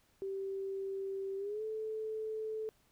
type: tone with pitch glide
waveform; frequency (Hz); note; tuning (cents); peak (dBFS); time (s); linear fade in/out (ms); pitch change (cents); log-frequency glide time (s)
sine; 388.8 to 436.4; G4 to A4; -14 to -14; -36; 0.22-2.69; 0; +200; 1.37-1.63
effects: pink hiss -71 dBFS RMS until 2.91 s